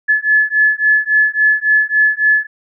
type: beating tone pair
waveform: sine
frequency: 1717 / 1720.6 Hz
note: A6 / A6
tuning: -43 / -39 cents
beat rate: 3.6 Hz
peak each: -13 dBFS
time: 0.08-2.47 s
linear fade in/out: 20 ms
effects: none